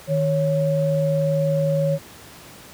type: tone pair together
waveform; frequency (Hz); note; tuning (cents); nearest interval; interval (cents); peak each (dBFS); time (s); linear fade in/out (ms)
sine; 155.57 / 554.4; D#3 / C#5; 0 / 0; octave + minor seventh; 2200; -20; 0.07-1.99; 50
effects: pink hiss -43 dBFS RMS until 2.73 s + high-pass 80 Hz 12 dB/octave